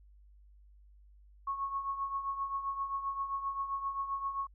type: tone with tremolo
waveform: sine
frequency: 1100 Hz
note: C#6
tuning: 14 cents flat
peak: -30 dBFS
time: 1.47-4.47 s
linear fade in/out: 5 ms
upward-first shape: triangle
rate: 7.6 Hz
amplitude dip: 70%
effects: added 50 Hz sine -56 dBFS peak until 4.54 s